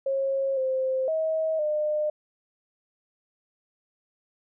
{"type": "tone with pitch steps", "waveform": "sine", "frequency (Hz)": [542, 523, 637, 605], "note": ["C#5", "C5", "D#5", "D#5"], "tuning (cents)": [-39, -1, 41, -49], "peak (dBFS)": -23, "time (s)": [0.06, 2.1], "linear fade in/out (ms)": 5, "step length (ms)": 510, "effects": []}